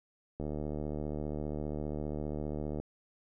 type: click train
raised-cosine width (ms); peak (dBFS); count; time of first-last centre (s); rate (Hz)
2; -24; 181; 0.4-2.8; 75
effects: none